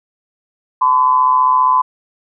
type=tone with amplitude modulation; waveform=sine; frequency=1015 Hz; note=B5; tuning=47 cents sharp; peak=-6 dBFS; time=0.81-1.82 s; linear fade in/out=10 ms; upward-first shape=sine; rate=135 Hz; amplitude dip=65%; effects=none